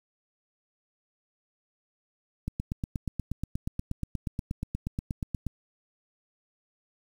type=click train; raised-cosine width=5 ms; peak=-18 dBFS; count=26; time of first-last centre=2.48-5.467 s; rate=8.37 Hz; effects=8-bit